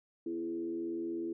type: tone with frequency modulation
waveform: sine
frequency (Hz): 335.5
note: E4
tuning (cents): +31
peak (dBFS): -34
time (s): 0.26-1.33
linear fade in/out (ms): 5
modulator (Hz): 83.7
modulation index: 0.65
effects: none